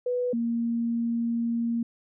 sine tone pair in turn, 493.9 / 233.1 Hz, B4 / A#3, 0 / 0 cents, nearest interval octave + minor second, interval 1300 cents, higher first, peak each -24 dBFS, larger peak neither, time 0.06-0.33 / 0.33-1.83 s, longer second, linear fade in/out 5 ms, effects none

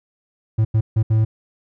triangle tone bursts at uneven times, 110 Hz, A2, in tune, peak -11 dBFS, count 4, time 0.58-0.65 / 0.74-0.81 / 0.96-1.03 / 1.1-1.25 s, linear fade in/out 10 ms, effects none

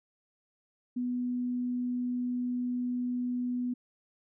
sine tone, 246.9 Hz, B3, in tune, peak -29 dBFS, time 0.96-3.74 s, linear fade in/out 10 ms, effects none

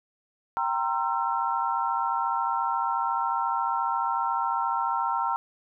sine chord, C dominant seventh, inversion second, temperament equal with one note detuned, 784 / 932.3 / 1046.5 / 1344.7 Hz, G5 / Bb5 / C6 / E6, 0 / 0 / 0 / +34 cents, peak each -31 / -27 / -32 / -30 dBFS, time 0.57-5.36 s, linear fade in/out 0 ms, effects none

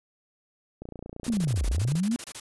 click train, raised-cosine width 2 ms, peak -25 dBFS, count 34, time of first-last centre 0.82-1.954 s, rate 29.1 Hz
white noise bursts, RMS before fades -38 dBFS, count 15, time 1.24-2.4 s, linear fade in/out 5 ms, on 54 ms, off 25 ms
sine linear two-way sweep, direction down then up, 246.9 to 40.2 to 246.9 Hz, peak -23 dBFS, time 1.28-2.16 s, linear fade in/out 0 ms, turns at 1.67 s
effects resampled to 24000 Hz

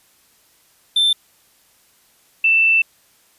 triangle / sine tone pair in turn, 3555 / 2663 Hz, A7 / E7, +17 / +17 cents, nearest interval perfect fourth, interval 500 cents, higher first, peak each -11 dBFS, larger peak neither, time 0.96-1.13 / 2.44-2.82 s, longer second, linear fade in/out 5 ms, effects white hiss -56 dBFS RMS until 3.38 s + resampled to 32000 Hz

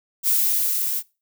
violet noise with level ramp, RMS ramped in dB -18 to -25 dBFS, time 0.23-1.03 s, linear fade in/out 50 ms, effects noise-tail reverb RT60 0.3 s tail -23 dB re dry

